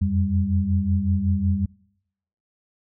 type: tone cluster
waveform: sine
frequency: 85.9 / 91.3 / 197.6 Hz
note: F2 / F#2 / G3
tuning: -28 / -23 / +14 cents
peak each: -23 dBFS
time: 0.01-1.66 s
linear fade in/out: 10 ms
effects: noise-tail reverb RT60 0.8 s tail -26 dB re dry